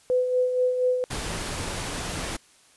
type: tone with tremolo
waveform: sine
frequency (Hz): 503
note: B4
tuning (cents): +32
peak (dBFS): -18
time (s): 0.1-1.04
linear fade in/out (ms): 0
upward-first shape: sine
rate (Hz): 4.2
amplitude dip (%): 50
type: noise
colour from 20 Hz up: pink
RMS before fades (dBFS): -31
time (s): 1.1-2.37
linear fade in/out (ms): 10
effects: white hiss -57 dBFS RMS until 2.76 s + resampled to 24000 Hz